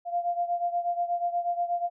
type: beating tone pair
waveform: sine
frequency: 695 / 703.3 Hz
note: F5 / F5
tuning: -9 / +12 cents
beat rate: 8.3 Hz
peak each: -27 / -31 dBFS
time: 0.05-1.9 s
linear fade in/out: 50 ms
effects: none

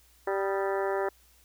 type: harmonic tone with a mistuned harmonic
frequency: 195.3 Hz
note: G3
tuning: 6 cents flat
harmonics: 2 / 3 / 4 / 5 / 6 / 7 / 8 / 9 / 10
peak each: -29 / -33 / -35 / -37 / -42 / -41 / -45 / -40 / -47 dBFS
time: 0.27-1.09 s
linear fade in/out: 5 ms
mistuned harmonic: 6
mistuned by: +97 cents
effects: added 60 Hz sine -62 dBFS peak until 1.44 s + white hiss -62 dBFS RMS until 1.44 s

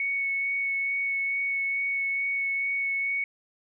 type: tone with vibrato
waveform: sine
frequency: 2217 Hz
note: C#7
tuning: in tune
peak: -25 dBFS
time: 0-3.24 s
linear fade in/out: 2 ms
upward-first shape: sine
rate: 2.3 Hz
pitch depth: 9 cents each way
effects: none

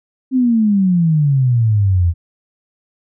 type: exponential sweep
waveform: sine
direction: down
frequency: 266 to 82.41 Hz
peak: -10 dBFS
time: 0.31-2.14 s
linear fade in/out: 50 ms
effects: none

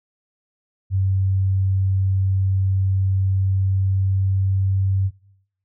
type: tone with pitch glide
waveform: sine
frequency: 95.8 to 96.35 Hz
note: G2 to G2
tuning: -39 to -29 cents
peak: -16 dBFS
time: 0.9-5.11 s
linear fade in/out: 50 ms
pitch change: +10 cents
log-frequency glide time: 3.3-4.85 s
effects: noise-tail reverb RT60 0.8 s tail -24 dB re dry

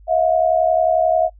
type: tone pair together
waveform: sine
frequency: 644 / 715.2 Hz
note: E5 / F5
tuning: -41 / +41 cents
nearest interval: major second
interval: 182 cents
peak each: -15 / -17 dBFS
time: 0.07-1.3 s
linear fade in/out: 50 ms
effects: noise-tail reverb RT60 0.1 s tail -24 dB re dry + added 50 Hz sine -42 dBFS peak until 1.39 s

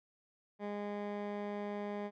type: tone with low-pass filter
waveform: 15% pulse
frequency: 205.4 Hz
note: G#3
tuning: 19 cents flat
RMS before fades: -40 dBFS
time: 0.59-2.11 s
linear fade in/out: 50 ms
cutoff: 1900 Hz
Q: 0.64
effects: none

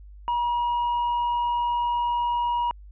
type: tone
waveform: triangle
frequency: 958 Hz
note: A#5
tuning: 47 cents sharp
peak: -20 dBFS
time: 0.28-2.71 s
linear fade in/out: 0 ms
effects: added 50 Hz sine -42 dBFS peak until 2.91 s + resampled to 8000 Hz

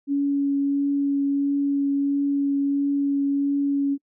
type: tone with vibrato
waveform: sine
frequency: 280.9 Hz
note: C#4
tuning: 23 cents sharp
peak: -19 dBFS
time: 0.07-3.98 s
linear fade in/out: 50 ms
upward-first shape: triangle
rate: 1.5 Hz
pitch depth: 10 cents each way
effects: noise-tail reverb RT60 0.1 s tail -26 dB re dry

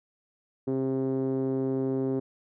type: tone with low-pass filter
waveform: 5% pulse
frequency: 132.8 Hz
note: C3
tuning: 26 cents sharp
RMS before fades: -28 dBFS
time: 0.67-2.2 s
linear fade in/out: 10 ms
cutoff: 340 Hz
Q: 3.8
effects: none

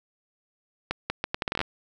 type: accelerating click train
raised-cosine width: 0.3 ms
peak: -10 dBFS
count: 12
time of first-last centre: 0.91-1.614 s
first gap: 190 ms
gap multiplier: 0.74
effects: none

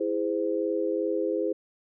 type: chord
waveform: sine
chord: E augmented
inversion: none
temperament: just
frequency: 329.6 / 412 / 515 Hz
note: E4 / G#4 / B#4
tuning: 0 / -14 / -28 cents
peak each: -29 dBFS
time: 0-1.53 s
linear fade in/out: 10 ms
effects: none

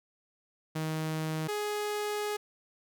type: tone pair in turn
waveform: sawtooth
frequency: 157.6 / 417.6 Hz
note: D#3 / G#4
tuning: +23 / +10 cents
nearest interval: octave + perfect fourth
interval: 1687 cents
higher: second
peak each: -27 dBFS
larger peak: neither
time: 0.75-1.48 / 1.48-2.37 s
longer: second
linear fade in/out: 10 ms
effects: none

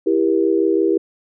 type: chord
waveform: sine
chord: E diminished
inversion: none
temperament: just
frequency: 329.6 / 395.6 / 474.7 Hz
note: E4 / G4 / Bb4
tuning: 0 / +16 / +31 cents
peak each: -17 / -17 / -21 dBFS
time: 0.06-0.98 s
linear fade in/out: 10 ms
effects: none

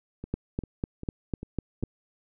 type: two click trains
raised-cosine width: 3 ms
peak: -24 / -15 dBFS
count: 5 / 7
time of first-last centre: 0.24-1.827 / 0.34-1.836 s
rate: 2.52 / 4.01 Hz
effects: none

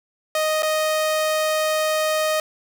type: tone with dropouts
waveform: sawtooth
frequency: 622.3 Hz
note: D#5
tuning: in tune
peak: -15 dBFS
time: 0.35-2.4 s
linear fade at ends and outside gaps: 2 ms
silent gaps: 0.623-0.63 s
effects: none

